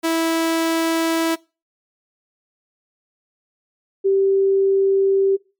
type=tone pair in turn; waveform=sawtooth / sine; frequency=327.8 / 389.8 Hz; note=E4 / G4; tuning=-10 / -10 cents; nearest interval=minor third; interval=300 cents; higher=second; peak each=-13 / -13 dBFS; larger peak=neither; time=0.03-1.36 / 4.04-5.37 s; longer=neither; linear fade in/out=20 ms; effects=noise-tail reverb RT60 0.3 s tail -23 dB re dry + MP3 96 kbps